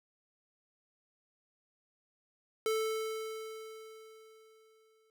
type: tone with exponential decay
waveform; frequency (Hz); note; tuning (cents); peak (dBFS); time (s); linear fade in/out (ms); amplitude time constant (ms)
square; 440; A4; 0; -29; 2.66-5.1; 1; 530
effects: none